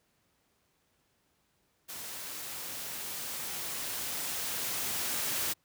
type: noise with level ramp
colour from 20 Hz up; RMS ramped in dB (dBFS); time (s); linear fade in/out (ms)
white; -42 to -32; 1.88-5.54; 20
effects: pink hiss -73 dBFS RMS until 5.64 s + high-pass 60 Hz 12 dB/octave